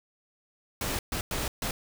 pink noise bursts at uneven times, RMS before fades -31 dBFS, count 4, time 0.81-0.99 / 1.12-1.21 / 1.31-1.48 / 1.62-1.71 s, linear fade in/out 2 ms, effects none

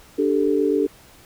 sine chord, D suspended fourth, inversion none, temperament equal, 293.7 / 392 / 440 Hz, D4 / G4 / A4, 0 / 0 / 0 cents, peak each -21 dBFS, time 0.18-0.87 s, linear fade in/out 10 ms, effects pink hiss -49 dBFS RMS until 1.25 s

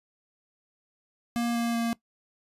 square tone with pitch steps, 235.9 / 234 / 232.1 Hz, A#3 / A#3 / A#3, +21 / +7 / -7 cents, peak -26 dBFS, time 1.36-1.93 s, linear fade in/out 0 ms, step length 190 ms, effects noise-tail reverb RT60 0.1 s tail -19 dB re dry + resampled to 32000 Hz

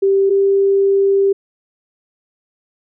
sine tone pair in turn, 391.3 / 393.8 Hz, G4 / G4, -3 / +8 cents, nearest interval unison, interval 11 cents, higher second, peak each -10 dBFS, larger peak neither, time 0.02-0.3 / 0.3-1.33 s, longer second, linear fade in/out 10 ms, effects none

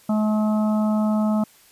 harmonic tone, 214 Hz, A3, 48 cents flat, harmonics 1 / 3 / 4 / 5 / 6, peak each -18 / -28 / -33 / -38 / -35 dBFS, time 0.09-1.44 s, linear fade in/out 5 ms, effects white hiss -53 dBFS RMS until 1.71 s + resampled to 32000 Hz

